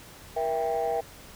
sine chord, E diminished, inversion second, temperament just, 474.7 / 659.3 / 791.1 Hz, Bb4 / E5 / G5, +31 / 0 / +16 cents, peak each -28 dBFS, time 0.36-1.01 s, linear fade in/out 10 ms, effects tanh soft clip ceiling -20 dBFS + pink hiss -48 dBFS RMS until 1.35 s

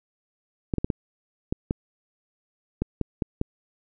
clicks, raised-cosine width 3 ms, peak -11 dBFS, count 10, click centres 0.738 / 0.783 / 0.845 / 0.902 / 1.525 / 1.709 / 2.82 / 3.013 / 3.222 / 3.414 s, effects none

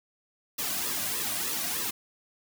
white noise with flanger, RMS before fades -31 dBFS, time 0.58-1.91 s, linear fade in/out 10 ms, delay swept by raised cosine 1.3 to 2.3 ms, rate 3.3 Hz, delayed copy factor -0.85, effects none

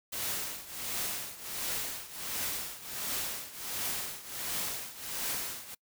white noise with tremolo, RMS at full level -33 dBFS, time 0.12-5.75 s, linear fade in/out 10 ms, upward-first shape triangle, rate 1.4 Hz, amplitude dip 85%, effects noise-tail reverb RT60 0.1 s tail -26 dB re dry

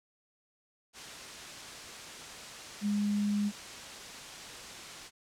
sine tone in noise, 205.7 Hz, G#3, 16 cents flat, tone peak -27 dBFS, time 2.81-3.52 s, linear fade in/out 50 ms, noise white, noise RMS -44 dBFS, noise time 0.93-5.11 s, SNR +14 dB, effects low-pass 7000 Hz 12 dB/octave

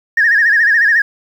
sine tone with vibrato, 1751 Hz, A6, 9 cents flat, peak -7 dBFS, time 0.17-1.02 s, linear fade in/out 5 ms, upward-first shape sine, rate 14 Hz, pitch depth 120 cents each way, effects tanh soft clip ceiling -3 dBFS + 7-bit

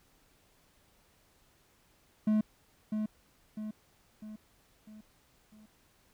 triangle tone with echo, 214.5 Hz, A3, 44 cents flat, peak -22 dBFS, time 2.27-2.41 s, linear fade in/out 5 ms, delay 650 ms, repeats 5, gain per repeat -6 dB, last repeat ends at 5.66 s, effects pink hiss -67 dBFS RMS until 6.13 s

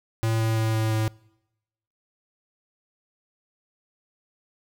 square tone with pitch steps, 112.5 / 111.79 / 111.08 / 110.38 / 109.68 Hz, A2 / A2 / A2 / A2 / A2, +39 / +28 / +17 / +6 / -5 cents, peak -22 dBFS, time 0.23-1.08 s, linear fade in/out 0 ms, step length 170 ms, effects noise-tail reverb RT60 0.9 s tail -25 dB re dry

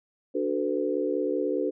sine chord, B minor seventh, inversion first, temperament equal with one note detuned, 293.7 / 370 / 440 / 505.1 Hz, D4 / F#4 / A4 / B4, 0 / 0 / 0 / +39 cents, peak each -30 dBFS, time 0.34-1.71 s, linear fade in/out 20 ms, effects none

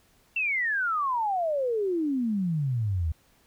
sine exponential sweep, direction down, 2727 to 75.6 Hz, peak -24 dBFS, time 0.36-3.12 s, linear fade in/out 5 ms, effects pink hiss -63 dBFS RMS until 3.46 s

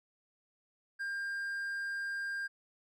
triangle tone, 1600 Hz, G6, 35 cents sharp, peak -33 dBFS, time 0.99-2.48 s, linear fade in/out 20 ms, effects none

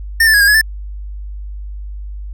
square tone with pitch steps, 1814 / 1760 / 1663 / 1617 / 1689 / 1765 Hz, A#6 / A6 / G#6 / G#6 / G#6 / A6, -48 / 0 / +2 / -47 / +29 / +5 cents, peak -8 dBFS, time 0.2-0.614 s, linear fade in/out 5 ms, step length 69 ms, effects added 50 Hz sine -24 dBFS peak until 2.33 s

